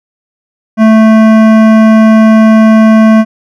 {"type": "tone with hard clipping", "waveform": "sine", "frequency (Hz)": 220, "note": "A3", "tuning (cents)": 0, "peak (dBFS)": -3, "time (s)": [0.77, 3.25], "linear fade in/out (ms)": 50, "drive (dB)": 15, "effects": []}